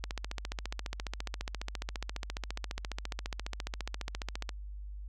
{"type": "click train", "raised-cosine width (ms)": 0.2, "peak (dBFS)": -19, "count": 66, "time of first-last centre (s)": [0.04, 4.492], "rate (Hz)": 14.6, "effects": ["added 50 Hz sine -40 dBFS peak until 5.08 s"]}